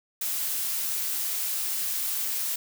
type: noise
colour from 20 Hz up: blue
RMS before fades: -29 dBFS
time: 0.21-2.56 s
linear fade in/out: 5 ms
effects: none